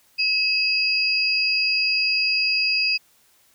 sine tone pair together, 2575 / 4855 Hz, E7 / D#8, -41 / -43 cents, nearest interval major seventh, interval 1098 cents, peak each -21 dBFS, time 0.18-2.98 s, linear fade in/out 20 ms, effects white hiss -59 dBFS RMS until 3.54 s

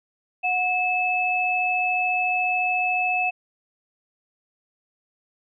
sine tone pair together, 732 / 2609 Hz, F#5 / E7, -19 / -18 cents, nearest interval octave + minor seventh, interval 2201 cents, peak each -24 / -22 dBFS, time 0.43-3.31 s, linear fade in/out 20 ms, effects none

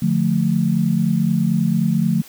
sine chord, D minor, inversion none, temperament just, 146.83 / 176.2 / 220.2 Hz, D3 / F3 / A3, 0 / +16 / +2 cents, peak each -21 / -18 / -19 dBFS, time 0.02-2.22 s, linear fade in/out 5 ms, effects white hiss -43 dBFS RMS until 2.28 s

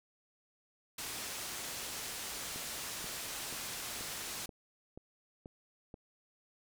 white low-pass noise, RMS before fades -42 dBFS, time 0.98-4.46 s, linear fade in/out 5 ms, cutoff 10000 Hz, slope 12 dB/octave
click train, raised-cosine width 2 ms, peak -34 dBFS, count 8, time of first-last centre 2.56-5.942 s, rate 2.07 Hz
effects none

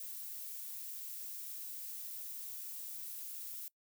violet noise, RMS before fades -45 dBFS, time 0-3.68 s, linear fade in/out 2 ms, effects noise-tail reverb RT60 0.1 s tail -22 dB re dry

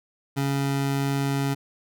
25% pulse tone, 138.59 Hz, C#3, in tune, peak -19 dBFS, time 0.36-1.55 s, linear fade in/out 20 ms, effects none

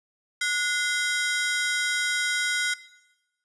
sawtooth ring-modulated tone, 1760 Hz, A6, in tune, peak -17 dBFS, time 0.41-2.74 s, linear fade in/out 5 ms, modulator 301 Hz, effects noise-tail reverb RT60 1.0 s tail -18 dB re dry + resampled to 24000 Hz

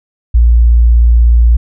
sine tone, 58.27 Hz, A#1, in tune, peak -3 dBFS, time 0.34-1.57 s, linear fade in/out 10 ms, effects none

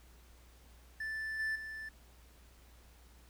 triangle tone with level steps, 1760 Hz, A6, in tune, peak -35 / -31 / -40 dBFS, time 1-1.89 s, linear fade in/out 5 ms, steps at 1.39 / 1.55 s, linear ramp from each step 10 ms, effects added 60 Hz sine -58 dBFS peak until 3.29 s + pink hiss -64 dBFS RMS until 3.29 s

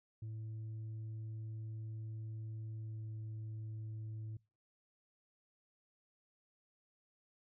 sine tone with pitch glide, 110 to 109.3 Hz, A2 to A2, 0 to -11 cents, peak -39 dBFS, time 0.22-4.37 s, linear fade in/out 5 ms, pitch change -11 cents, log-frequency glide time 2.78-3.12 s, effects noise-tail reverb RT60 0.3 s tail -26 dB re dry + tanh soft clip ceiling -41 dBFS

